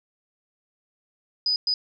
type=tone bursts at uneven times; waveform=sine; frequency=4978 Hz; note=D#8; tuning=in tune; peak=-20 dBFS; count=2; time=1.46-1.56 / 1.67-1.74 s; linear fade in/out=2 ms; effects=none